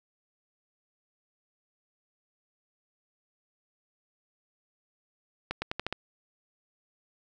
accelerating click train, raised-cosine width 0.3 ms, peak -15 dBFS, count 6, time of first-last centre 5.51-5.926 s, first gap 110 ms, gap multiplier 0.86, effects none

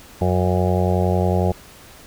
harmonic tone, 91 Hz, F#2, 28 cents flat, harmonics 1 / 2 / 4 / 5 / 6 / 7 / 8 / 9, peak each -19 / -22 / -25 / -26 / -27 / -27 / -28 / -29 dBFS, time 0.21-1.52 s, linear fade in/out 5 ms, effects pink hiss -44 dBFS RMS until 2.06 s

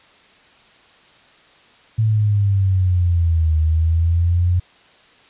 sine exponential two-way sweep, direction down then up, 111.7 to 78.1 to 89.9 Hz, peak -13 dBFS, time 1.98-4.6 s, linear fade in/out 10 ms, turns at 3.57 s, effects white hiss -50 dBFS RMS until 5.29 s + resampled to 8000 Hz

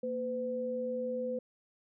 sine tone pair together, 232.5 / 506 Hz, A#3 / B4, -4 / +42 cents, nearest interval octave + minor second, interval 1346 cents, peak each -39 / -33 dBFS, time 0.03-1.39 s, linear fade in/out 5 ms, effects none

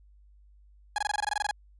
30% pulse tone bursts, 830.6 Hz, G#5, in tune, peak -23 dBFS, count 13, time 0.96-1.511 s, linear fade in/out 2 ms, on 23 ms, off 21 ms, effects added 50 Hz sine -54 dBFS peak until 1.79 s + resampled to 24000 Hz

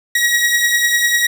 sawtooth beating tone pair, 1897 / 1907 Hz, A#6 / A#6, +30 / +39 cents, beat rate 10 Hz, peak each -16 / -10 dBFS, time 0.15-1.27 s, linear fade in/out 5 ms, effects none

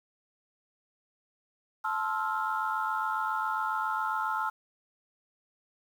sine chord, F major seventh, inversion first, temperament just, 873.1 / 1047.7 / 1309.6 / 1396.9 Hz, A5 / C6 / E6 / F6, -14 / +2 / -12 / 0 cents, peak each -32 / -35 / -33 / -33 dBFS, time 1.84-4.5 s, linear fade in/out 10 ms, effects tanh soft clip ceiling -19 dBFS + 9-bit

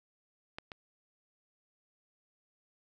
clicks, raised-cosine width 0.3 ms, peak -24 / -27 dBFS, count 2, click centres 0.585 / 0.718 s, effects none

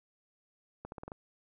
accelerating click train, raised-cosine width 1 ms, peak -28 dBFS, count 6, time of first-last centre 0.85-1.119 s, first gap 71 ms, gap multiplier 0.86, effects none

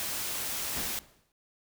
white noise, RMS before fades -34 dBFS, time 0-0.99 s, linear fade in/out 0 ms
pink noise with exponential decay, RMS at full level -36 dBFS, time 0.76-1.32 s, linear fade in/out 2 ms, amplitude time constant 120 ms
effects none

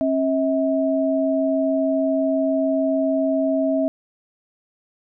sine tone pair together, 270.4 / 643.1 Hz, C#4 / E5, -43 / -43 cents, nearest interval octave + minor third, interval 1500 cents, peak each -20 dBFS, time 0.01-3.88 s, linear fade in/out 0 ms, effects none

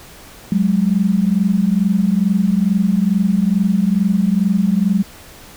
sine tone pair together, 185 / 207.3 Hz, F#3 / G#3, 0 / -3 cents, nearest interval major second, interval 197 cents, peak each -15 dBFS, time 0.52-5.03 s, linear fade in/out 2 ms, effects pink hiss -40 dBFS RMS until 5.56 s

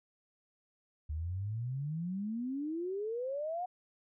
sine exponential sweep, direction up, 73.42 to 740 Hz, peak -34 dBFS, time 1.09-3.66 s, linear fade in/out 10 ms, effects none

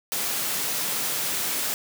white high-pass noise, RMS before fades -27 dBFS, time 0.12-1.74 s, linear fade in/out 0 ms, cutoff 110 Hz, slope 48 dB/octave, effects none

